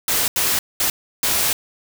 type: noise bursts at uneven times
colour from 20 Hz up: white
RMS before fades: -19 dBFS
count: 4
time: 0.08-0.28 / 0.36-0.59 / 0.8-0.9 / 1.23-1.53 s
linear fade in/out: 2 ms
effects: none